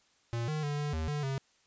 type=tone with pitch steps; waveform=square; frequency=117.2 / 153.7 / 146 / 147.1 / 79.3 / 147.4 / 135 Hz; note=A#2 / D#3 / D3 / D3 / D#2 / D3 / C#3; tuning=+10 / -21 / -10 / +3 / +33 / +7 / -45 cents; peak=-32 dBFS; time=0.33-1.38 s; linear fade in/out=0 ms; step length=150 ms; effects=white hiss -68 dBFS RMS until 1.66 s + resampled to 16000 Hz